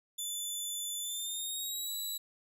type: tone with pitch glide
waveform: 15% pulse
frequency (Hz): 3500 to 3929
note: A7 to B7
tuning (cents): -10 to -10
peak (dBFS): -29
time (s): 0.18-2.18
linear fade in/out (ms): 10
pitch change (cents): +200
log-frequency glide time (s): 1.02-1.95
effects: none